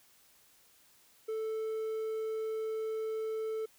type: tone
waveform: triangle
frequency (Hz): 440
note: A4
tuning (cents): 0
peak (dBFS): -31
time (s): 1.28-3.66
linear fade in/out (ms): 10
effects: white hiss -64 dBFS RMS until 3.78 s